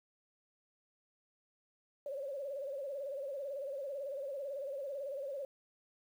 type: tone with vibrato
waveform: sine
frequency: 554.4 Hz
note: C#5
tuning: in tune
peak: -38 dBFS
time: 2.06-5.45 s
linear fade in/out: 2 ms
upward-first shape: sine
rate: 18 Hz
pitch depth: 95 cents each way
effects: 11-bit

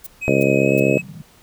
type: noise bursts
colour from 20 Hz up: violet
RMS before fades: -32 dBFS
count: 3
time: 0.04-0.801 s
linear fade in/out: 5 ms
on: 27 ms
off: 340 ms
type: tone with pitch glide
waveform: triangle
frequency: 2534 to 2565 Hz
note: D#7 to E7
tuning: +31 to -48 cents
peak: -22 dBFS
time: 0.21-1.02 s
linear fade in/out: 20 ms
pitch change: +21 cents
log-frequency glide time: 0.59-0.72 s
type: harmonic tone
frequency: 68 Hz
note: C#2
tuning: 33 cents flat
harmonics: 2 / 3 / 4 / 5 / 6 / 7 / 8 / 9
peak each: -22 / -22 / -22 / -22 / -22 / -22 / -22 / -22 dBFS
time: 0.28-0.98 s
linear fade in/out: 0 ms
type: band-pass noise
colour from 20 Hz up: pink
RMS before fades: -36 dBFS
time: 0.8-1.22 s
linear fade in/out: 2 ms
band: 130 to 200 Hz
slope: 48 dB/octave
effects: pink hiss -51 dBFS RMS until 1.42 s

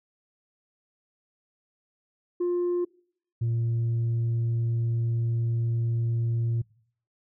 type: tone pair in turn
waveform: sine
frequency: 352.6 / 116.08 Hz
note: F4 / A#2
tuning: +17 / -7 cents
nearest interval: octave + perfect fifth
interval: 1924 cents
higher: first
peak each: -21 dBFS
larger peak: neither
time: 2.4-2.85 / 3.41-6.62 s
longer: second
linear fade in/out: 10 ms
effects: noise-tail reverb RT60 0.6 s tail -25 dB re dry + tanh soft clip ceiling -22 dBFS

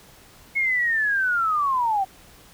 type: linear sweep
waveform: sine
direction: down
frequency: 2188 to 748 Hz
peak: -19 dBFS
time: 0.55-2.05 s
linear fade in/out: 20 ms
effects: pink hiss -50 dBFS RMS until 2.53 s

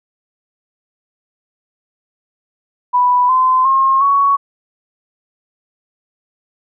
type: tone with pitch steps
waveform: sine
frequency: 987.8 / 1029.2 / 1072.2 / 1117.1 Hz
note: B5 / C6 / C6 / C#6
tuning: 0 / -29 / +42 / +13 cents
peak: -9 dBFS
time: 2.93-4.37 s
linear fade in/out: 20 ms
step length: 360 ms
effects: none

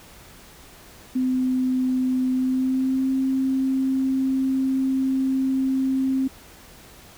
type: tone with pitch glide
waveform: sine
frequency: 256.5 to 264.8 Hz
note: C4 to C4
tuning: -34 to +21 cents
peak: -19 dBFS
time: 1.15-6.28 s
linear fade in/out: 10 ms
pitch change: +55 cents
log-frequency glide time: 2.32-3.12 s
effects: pink hiss -47 dBFS RMS until 7.17 s

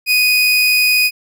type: tone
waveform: 30% pulse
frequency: 2489 Hz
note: D#7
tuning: in tune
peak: -8 dBFS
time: 0.06-1.11 s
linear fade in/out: 50 ms
effects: none

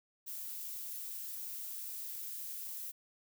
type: noise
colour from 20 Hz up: violet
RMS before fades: -43 dBFS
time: 0.26-2.92 s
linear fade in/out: 20 ms
effects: none

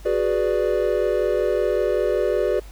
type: chord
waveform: triangle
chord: G# half-diminished seventh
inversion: third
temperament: equal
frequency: 370 / 415.3 / 493.9 / 587.3 Hz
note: F#4 / G#4 / B4 / D5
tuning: 0 / 0 / 0 / 0 cents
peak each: -22 dBFS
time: 0.05-2.6 s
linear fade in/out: 10 ms
effects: added 50 Hz sine -37 dBFS peak until 2.71 s + pink hiss -49 dBFS RMS until 2.71 s

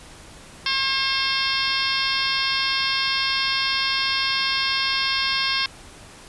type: harmonic tone with a mistuned harmonic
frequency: 537 Hz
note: C5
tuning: 45 cents sharp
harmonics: 2 / 3 / 4 / 5 / 6 / 7 / 8 / 9 / 10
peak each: -29 / -29 / -29 / -29 / -29 / -29 / -29 / -29 / -29 dBFS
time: 0.66-5.66 s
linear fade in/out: 2 ms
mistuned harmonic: 7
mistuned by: -67 cents
effects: pink hiss -44 dBFS RMS until 6.28 s + resampled to 24000 Hz

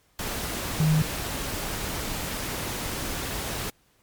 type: tone in noise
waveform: sine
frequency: 155.56 Hz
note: D#3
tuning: in tune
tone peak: -18 dBFS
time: 0.8-1.02 s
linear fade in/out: 2 ms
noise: pink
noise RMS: -31 dBFS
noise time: 0.19-3.7 s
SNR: +10 dB
effects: pink hiss -64 dBFS RMS until 4.02 s + MP3 96 kbps

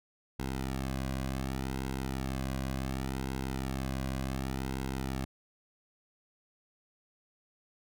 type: tone with flanger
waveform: sawtooth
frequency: 66.1 Hz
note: C2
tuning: 18 cents sharp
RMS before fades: -35 dBFS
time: 0.39-5.25 s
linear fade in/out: 5 ms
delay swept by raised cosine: 1.7 to 2.25 ms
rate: 0.68 Hz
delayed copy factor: -0.85
effects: none

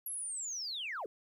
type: linear sweep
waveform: sine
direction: down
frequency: 11500 to 348.4 Hz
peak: -36 dBFS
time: 0.06-1.06 s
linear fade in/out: 2 ms
effects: tanh soft clip ceiling -32 dBFS + 12-bit

